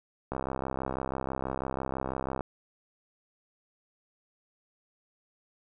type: click train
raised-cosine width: 1 ms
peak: -18 dBFS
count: 139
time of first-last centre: 0.32-2.408 s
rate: 66.1 Hz
effects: none